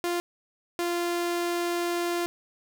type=tone pair in turn; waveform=sawtooth; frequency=348.3 / 346.6 Hz; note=F4 / F4; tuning=-5 / -13 cents; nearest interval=unison; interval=8 cents; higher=first; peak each=-22 dBFS; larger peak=neither; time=0.04-0.2 / 0.79-2.26 s; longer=second; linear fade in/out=0 ms; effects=none